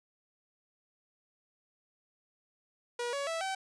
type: tone with pitch steps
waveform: sawtooth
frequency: 480.9 / 562.1 / 656.9 / 767.8 Hz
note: B4 / C#5 / E5 / G5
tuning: -46 / +24 / -6 / -36 cents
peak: -29 dBFS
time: 2.99-3.55 s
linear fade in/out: 5 ms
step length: 140 ms
effects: resampled to 22050 Hz